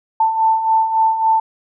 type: beating tone pair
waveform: sine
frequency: 886 / 889.6 Hz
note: A5 / A5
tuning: +12 / +19 cents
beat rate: 3.6 Hz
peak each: -20 / -13 dBFS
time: 0.2-1.4 s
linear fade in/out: 5 ms
effects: none